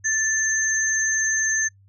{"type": "tone pair together", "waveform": "sine", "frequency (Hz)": [1760, 6292], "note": ["A6", "G8"], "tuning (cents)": [0, 6], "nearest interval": "octave + minor seventh", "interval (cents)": 2206, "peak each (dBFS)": -22, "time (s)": [0.04, 1.69], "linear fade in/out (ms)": 20, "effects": ["noise-tail reverb RT60 0.1 s tail -25 dB re dry", "added 98 Hz sine -51 dBFS peak until 1.88 s"]}